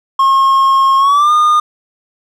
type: tone with pitch glide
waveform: triangle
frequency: 1079 to 1218.2 Hz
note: C#6 to D#6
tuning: -47 to -37 cents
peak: -5 dBFS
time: 0.19-1.6 s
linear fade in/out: 5 ms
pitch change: +210 cents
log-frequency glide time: 0.98-1.32 s
effects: none